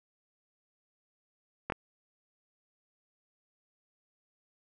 clicks, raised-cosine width 0.5 ms, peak -17 dBFS, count 2, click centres 1.7 / 1.722 s, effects none

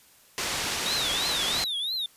white low-pass noise, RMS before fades -30 dBFS, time 0.38-1.64 s, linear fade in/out 0 ms, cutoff 5800 Hz, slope 12 dB/octave
triangle tone with vibrato, 3700 Hz, A#7, 14 cents flat, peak -26 dBFS, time 0.86-2.06 s, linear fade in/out 2 ms, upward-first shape triangle, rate 3 Hz, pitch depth 230 cents each way
effects white hiss -57 dBFS RMS until 2.16 s + resampled to 32000 Hz

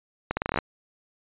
accelerating click train, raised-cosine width 0.5 ms, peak -10 dBFS, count 10, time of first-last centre 0.31-0.587 s, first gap 60 ms, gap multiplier 0.82, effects resampled to 8000 Hz

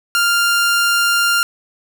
sawtooth tone, 1396.9 Hz, F6, in tune, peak -9 dBFS, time 0.15-1.43 s, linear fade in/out 0 ms, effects none

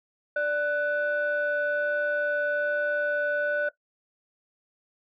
sine tone pair together, 587.3 / 1488.5 Hz, D5 / F#6, 0 / +10 cents, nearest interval octave + major third, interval 1610 cents, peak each -25 dBFS, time 0.36-3.69 s, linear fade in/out 5 ms, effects noise-tail reverb RT60 0.1 s tail -18 dB re dry + tanh soft clip ceiling -18 dBFS

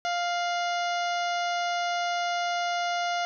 harmonic tone with a mistuned harmonic, 699 Hz, F5, 1 cent sharp, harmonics 1 / 2 / 3 / 4 / 5 / 6 / 7 / 8 / 9, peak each -27 / -33 / -37 / -39 / -41 / -43 / -44 / -45 / -46 dBFS, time 0.05-3.25 s, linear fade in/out 0 ms, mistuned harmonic 4, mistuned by +54 cents, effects none

